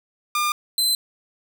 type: tone pair in turn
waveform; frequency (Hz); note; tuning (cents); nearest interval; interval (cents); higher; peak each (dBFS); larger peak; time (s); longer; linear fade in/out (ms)
sawtooth; 1204 / 4061; D6 / B7; +43 / +48; octave + major sixth; 2105; second; -16 / -15; second; 0.35-0.52 / 0.78-0.95; neither; 2
effects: none